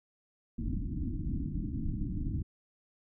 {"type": "low-pass noise", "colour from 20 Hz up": "pink", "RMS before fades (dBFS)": -34, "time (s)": [0.58, 2.43], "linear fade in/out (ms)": 10, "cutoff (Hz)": 320, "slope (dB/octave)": 96, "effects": []}